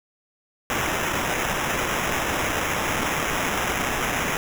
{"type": "noise with sample-and-hold", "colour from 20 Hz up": "blue", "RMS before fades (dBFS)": -25, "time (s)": [0.7, 4.37], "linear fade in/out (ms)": 0, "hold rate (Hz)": 4410, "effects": []}